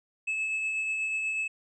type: tone with tremolo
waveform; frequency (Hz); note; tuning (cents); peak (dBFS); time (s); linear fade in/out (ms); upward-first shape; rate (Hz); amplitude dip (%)
triangle; 2600; E7; -24; -25; 0.27-1.48; 10; triangle; 8.2; 30
effects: resampled to 22050 Hz